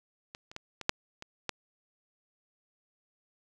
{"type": "clicks", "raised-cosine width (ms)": 0.2, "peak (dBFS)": [-25, -30, -21, -22, -6, -25, -14], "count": 7, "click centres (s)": [0.349, 0.515, 0.564, 0.813, 0.894, 1.224, 1.493], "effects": []}